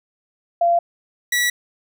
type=tone pair in turn; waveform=sine / sawtooth; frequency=687 / 1943.1 Hz; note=F5 / B6; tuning=-29 / -29 cents; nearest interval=octave + tritone; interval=1800 cents; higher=second; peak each=-13 dBFS; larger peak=neither; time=0.61-0.79 / 1.32-1.5 s; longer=neither; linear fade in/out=5 ms; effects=none